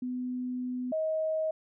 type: tone pair in turn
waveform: sine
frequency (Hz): 250.7 / 631.7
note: B3 / D#5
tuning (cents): +26 / +26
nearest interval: octave + major third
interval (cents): 1600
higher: second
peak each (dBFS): -31 / -27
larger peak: second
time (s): 0.02-0.92 / 0.92-1.51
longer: first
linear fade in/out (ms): 5
effects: none